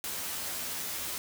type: noise with comb filter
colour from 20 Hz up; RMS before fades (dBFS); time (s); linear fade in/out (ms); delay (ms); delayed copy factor
white; -36; 0.04-1.18; 0; 12; +0.9
effects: none